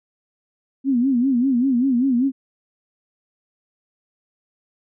sine tone with vibrato, 254.9 Hz, C4, 45 cents flat, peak -15 dBFS, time 0.84-2.32 s, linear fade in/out 50 ms, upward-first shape sine, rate 5.1 Hz, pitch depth 140 cents each way, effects none

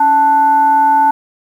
sine tone with frequency modulation, 880 Hz, A5, in tune, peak -7 dBFS, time 0-1.11 s, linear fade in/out 5 ms, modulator 601 Hz, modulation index 0.31, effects 7-bit

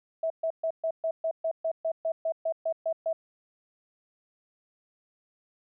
sine tone bursts, 650 Hz, E5, 24 cents flat, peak -25 dBFS, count 15, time 0.23-3.13 s, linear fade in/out 5 ms, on 72 ms, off 130 ms, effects none

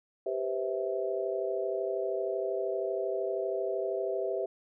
sine chord, C major seventh, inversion second, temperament just, 392.4 / 490.5 / 523.3 / 654.1 Hz, G4 / B4 / C5 / E5, +2 / -12 / 0 / -14 cents, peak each -33 / -38 / -36 / -34 dBFS, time 0.26-4.46 s, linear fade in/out 5 ms, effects none

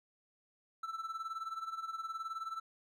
triangle tone with tremolo, 1326 Hz, E6, 10 cents sharp, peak -34 dBFS, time 0.83-2.6 s, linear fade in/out 5 ms, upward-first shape sine, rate 19 Hz, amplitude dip 75%, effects none

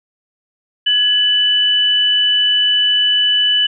sine tone pair together, 1684.3 / 2982 Hz, G#6 / F#7, +24 / +13 cents, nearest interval minor seventh, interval 989 cents, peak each -22 / -11 dBFS, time 0.86-3.67 s, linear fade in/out 10 ms, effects none

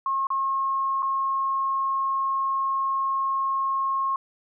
sine tone with dropouts, 1080 Hz, C#6, 45 cents flat, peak -22 dBFS, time 0.06-4.16 s, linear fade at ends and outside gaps 2 ms, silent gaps 0.27-0.303 / 1.023-1.028 s, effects none

